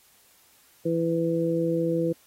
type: harmonic tone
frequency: 166.2 Hz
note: E3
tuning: 15 cents sharp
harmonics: 1 / 2 / 3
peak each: -28 / -26 / -26 dBFS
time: 0.85-2.13 s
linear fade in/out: 10 ms
effects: white hiss -59 dBFS RMS until 2.26 s + AAC 48 kbps